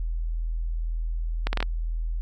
accelerating click train, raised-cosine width 0.3 ms, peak -10 dBFS, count 5, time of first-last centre 1.47-1.627 s, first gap 60 ms, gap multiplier 0.72, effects added 41 Hz sine -25 dBFS peak until 2.21 s

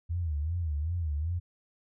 sine tone with vibrato, 80 Hz, D#2, 49 cents sharp, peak -28 dBFS, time 0.09-1.4 s, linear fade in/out 20 ms, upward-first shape sine, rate 2.6 Hz, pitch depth 170 cents each way, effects none

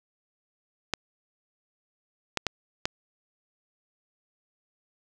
clicks, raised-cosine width 0.2 ms, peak -8 dBFS, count 4, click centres 0.937 / 2.373 / 2.467 / 2.855 s, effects none

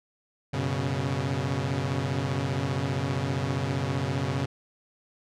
sawtooth chord, F# suspended fourth, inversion none, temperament equal with one note detuned, 93.9 / 123.47 / 138.59 Hz, F#2 / B2 / C#3, +26 / 0 / 0 cents, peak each -29 / -27 / -25 dBFS, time 0.53-4.46 s, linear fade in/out 10 ms, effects low-pass 6000 Hz 12 dB/octave

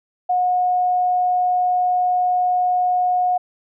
sine tone, 725 Hz, F#5, 35 cents flat, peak -15 dBFS, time 0.29-3.38 s, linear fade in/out 10 ms, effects none

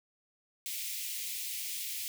white high-pass noise, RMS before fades -38 dBFS, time 0.66-2.08 s, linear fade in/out 0 ms, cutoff 2100 Hz, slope 48 dB/octave, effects none

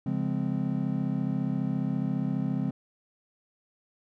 triangle chord, Db major seventh, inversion none, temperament just, 138.59 / 173.24 / 207.9 / 259.9 Hz, Db3 / F3 / Ab3 / C4, 0 / -14 / +2 / -11 cents, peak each -30 dBFS, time 0.06-2.71 s, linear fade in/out 5 ms, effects none

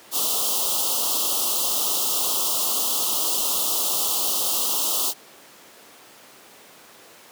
white band-stop noise, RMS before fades -23 dBFS, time 0.11-5.14 s, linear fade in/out 50 ms, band 1300 to 2800 Hz, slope 96 dB/octave, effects pink hiss -47 dBFS RMS until 7.31 s + high-pass 300 Hz 12 dB/octave

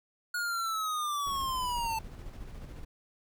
square linear sweep, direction down, 1449 to 880 Hz, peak -31 dBFS, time 0.34-1.99 s, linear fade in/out 5 ms
brown noise with tremolo, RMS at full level -42 dBFS, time 1.26-2.85 s, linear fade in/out 10 ms, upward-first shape square, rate 14 Hz, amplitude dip 30%
effects none

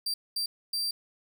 40% pulse tone bursts at uneven times, 4700 Hz, D8, 1 cent sharp, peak -27 dBFS, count 3, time 0.06-0.14 / 0.36-0.46 / 0.73-0.91 s, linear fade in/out 5 ms, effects none

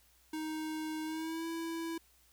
square tone with pitch glide, 312.5 to 330.1 Hz, D#4 to E4, +8 to +2 cents, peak -37 dBFS, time 0.33-1.98 s, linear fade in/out 5 ms, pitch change +94 cents, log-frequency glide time 1.04-1.46 s, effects added 60 Hz sine -70 dBFS peak until 2.32 s + white hiss -67 dBFS RMS until 2.32 s

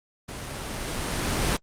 pink noise with level ramp, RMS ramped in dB -37 to -23 dBFS, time 0.28-1.57 s, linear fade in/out 10 ms, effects low-pass 10000 Hz 12 dB/octave + Opus 32 kbps

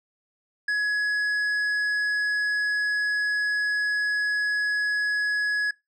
triangle tone with tanh clipping, 1682 Hz, G#6, 22 cents sharp, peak -23 dBFS, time 0.68-5.71 s, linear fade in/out 5 ms, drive 10 dB, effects noise-tail reverb RT60 0.2 s tail -23 dB re dry

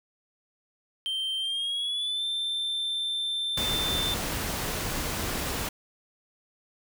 triangle tone with pitch glide, 3136 to 3561 Hz, G7 to A7, 0 to +20 cents, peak -26 dBFS, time 1.06-4.14 s, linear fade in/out 0 ms, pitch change +220 cents, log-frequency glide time 1.39-2.24 s
pink noise, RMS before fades -31 dBFS, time 3.57-5.69 s, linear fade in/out 5 ms
effects none

